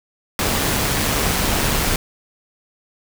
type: noise with amplitude modulation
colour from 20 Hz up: pink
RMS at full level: -18 dBFS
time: 0.39-1.96 s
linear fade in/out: 2 ms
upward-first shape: sine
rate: 143 Hz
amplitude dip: 30%
effects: none